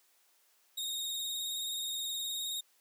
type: tone with vibrato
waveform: sawtooth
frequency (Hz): 3729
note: A#7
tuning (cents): 0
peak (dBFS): -32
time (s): 0.77-2.61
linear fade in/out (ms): 10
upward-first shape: sine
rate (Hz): 19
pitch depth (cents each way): 37
effects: white hiss -69 dBFS RMS until 2.8 s + high-pass 400 Hz 12 dB/octave